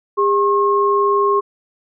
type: tone pair together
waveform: sine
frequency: 403.9 / 1078.3 Hz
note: G#4 / C#6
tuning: -48 / -48 cents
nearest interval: octave + perfect fourth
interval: 1700 cents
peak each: -15 dBFS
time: 0.17-1.41 s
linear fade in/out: 20 ms
effects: none